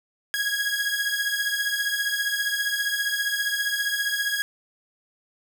sawtooth beating tone pair, 1646 / 1661 Hz, G#6 / G#6, -16 / 0 cents, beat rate 15 Hz, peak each -23 dBFS, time 0.34-4.42 s, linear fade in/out 0 ms, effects none

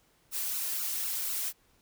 blue noise with flanger, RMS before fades -33 dBFS, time 0.31-1.53 s, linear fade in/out 50 ms, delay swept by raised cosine 0.72 to 2.92 ms, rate 4 Hz, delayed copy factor +1, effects pink hiss -67 dBFS RMS until 1.81 s

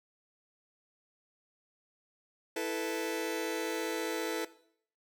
sawtooth chord, E suspended fourth, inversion none, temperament just, 329.6 / 439.5 / 494.4 Hz, E4 / A4 / B4, 0 / -2 / +2 cents, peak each -33 / -32 / -33 dBFS, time 2.56-4.45 s, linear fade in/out 5 ms, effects noise-tail reverb RT60 0.6 s tail -17 dB re dry

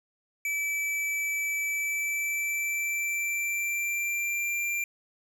square tone with pitch glide, 2308 to 2372 Hz, D7 to D7, -31 to +17 cents, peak -28 dBFS, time 0.45-4.84 s, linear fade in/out 2 ms, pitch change +48 cents, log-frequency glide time 1.67-4.56 s, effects none

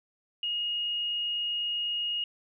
sine tone, 2868 Hz, F7, 45 cents sharp, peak -28 dBFS, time 0.43-2.24 s, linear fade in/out 2 ms, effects none

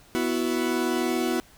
40% pulse chord, B suspended fourth, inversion none, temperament equal, 246.9 / 329.6 / 370 Hz, B3 / E4 / F#4, 0 / 0 / 0 cents, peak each -27 dBFS, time 0.15-1.4 s, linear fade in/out 0 ms, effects pink hiss -54 dBFS RMS until 1.57 s

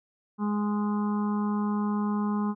harmonic tone, 207.7 Hz, G#3, in tune, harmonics 1 / 2 / 4 / 5 / 6 / 7, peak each -25 / -38 / -39 / -37 / -41 / -51 dBFS, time 0.38-2.55 s, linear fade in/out 50 ms, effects none

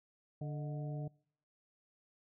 harmonic tone with a mistuned harmonic, 146.83 Hz, D3, in tune, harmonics 1 / 2 / 3 / 4 / 5, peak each -38 / -49 / -52 / -50 / -54 dBFS, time 0.41-1.08 s, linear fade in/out 5 ms, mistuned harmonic 4, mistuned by +83 cents, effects noise-tail reverb RT60 0.6 s tail -26 dB re dry

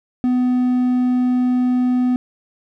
triangle tone, 250 Hz, B3, 21 cents sharp, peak -12 dBFS, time 0.24-2.16 s, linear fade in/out 0 ms, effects none

